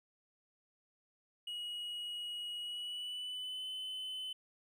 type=tone with pitch glide; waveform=triangle; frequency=2903 to 3033 Hz; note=F#7 to F#7; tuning=-34 to +42 cents; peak=-38 dBFS; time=1.47-4.33 s; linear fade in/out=5 ms; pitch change=+76 cents; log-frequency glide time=2.6-3.66 s; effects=none